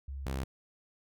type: tone pair in turn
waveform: sine / sawtooth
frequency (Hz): 68.3 / 66.59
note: C#2 / C2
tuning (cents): -25 / +31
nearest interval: unison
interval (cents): 44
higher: first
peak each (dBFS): -37 / -29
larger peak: second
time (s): 0.08-0.26 / 0.26-0.44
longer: neither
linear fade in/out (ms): 5
effects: none